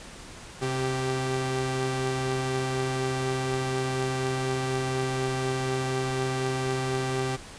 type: tone pair together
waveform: sawtooth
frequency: 131.6 / 390.7 Hz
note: C3 / G4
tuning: +10 / -6 cents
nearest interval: octave + perfect fifth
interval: 1884 cents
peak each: -25 dBFS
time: 0.61-7.37 s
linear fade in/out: 20 ms
effects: pink hiss -44 dBFS RMS until 7.58 s + resampled to 22050 Hz